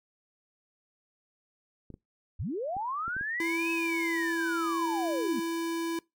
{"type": "clicks", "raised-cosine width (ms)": 3, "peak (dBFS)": -31, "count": 6, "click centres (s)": [1.903, 1.941, 2.767, 3.08, 3.166, 3.211]}
{"type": "linear two-way sweep", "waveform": "sine", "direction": "up then down", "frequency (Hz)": [55, 2587, 201.8], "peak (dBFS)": -30, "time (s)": [2.39, 5.4], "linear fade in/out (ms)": 10, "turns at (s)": 3.71}
{"type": "tone", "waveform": "square", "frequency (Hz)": 332.6, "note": "E4", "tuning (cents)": 16, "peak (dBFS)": -30, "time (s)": [3.4, 5.99], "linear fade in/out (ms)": 2}
{"effects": ["noise-tail reverb RT60 0.2 s tail -24 dB re dry", "MP3 96 kbps"]}